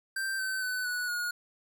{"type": "tone with pitch steps", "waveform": "square", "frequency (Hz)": [1568, 1535.7, 1504.1, 1473.2, 1442.9], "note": ["G6", "G6", "F#6", "F#6", "F#6"], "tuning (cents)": [0, -36, 28, -8, -44], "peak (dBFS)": -31, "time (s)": [0.16, 1.31], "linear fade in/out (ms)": 5, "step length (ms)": 230, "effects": ["11-bit"]}